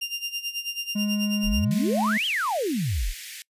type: tone with tremolo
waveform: 30% pulse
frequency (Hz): 2794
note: F7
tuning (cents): 0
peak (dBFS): -23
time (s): 0.01-1.65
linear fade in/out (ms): 10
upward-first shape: sine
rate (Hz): 9.2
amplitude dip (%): 80
type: tone with pitch glide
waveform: triangle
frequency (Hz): 207.7 to 214.4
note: G#3 to A3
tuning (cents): 0 to -45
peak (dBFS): -21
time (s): 0.95-2.18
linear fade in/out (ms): 10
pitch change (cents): +55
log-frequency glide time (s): 1.69-2.03
type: exponential two-way sweep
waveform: sine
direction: up then down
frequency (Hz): 30.57 to 3322 to 30.57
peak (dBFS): -23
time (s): 1.43-3.14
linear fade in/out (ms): 50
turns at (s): 2.26
type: high-pass noise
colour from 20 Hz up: pink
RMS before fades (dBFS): -39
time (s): 1.71-3.42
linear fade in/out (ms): 0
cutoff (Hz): 1800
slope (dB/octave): 48
effects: noise-tail reverb RT60 0.1 s tail -24 dB re dry + resampled to 32000 Hz